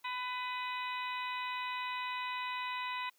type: harmonic tone with a mistuned harmonic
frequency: 500 Hz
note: B4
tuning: 21 cents sharp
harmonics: 2 / 3 / 4 / 5 / 6 / 7 / 8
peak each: -38 / -49 / -43 / -43 / -49 / -56 / -47 dBFS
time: 0.04-3.1 s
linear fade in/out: 10 ms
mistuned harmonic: 8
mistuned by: -51 cents
effects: white hiss -71 dBFS RMS until 3.18 s + high-pass 200 Hz 12 dB/octave